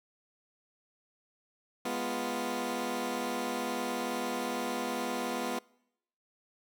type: chord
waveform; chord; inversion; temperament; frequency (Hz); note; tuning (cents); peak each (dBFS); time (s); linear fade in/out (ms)
15% pulse; F diminished; first; equal; 207.7 / 246.9 / 349.2; Ab3 / Cb4 / F4; 0 / 0 / 0; -33 / -28 / -31; 1.85-5.59; 5
effects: noise-tail reverb RT60 0.8 s tail -25 dB re dry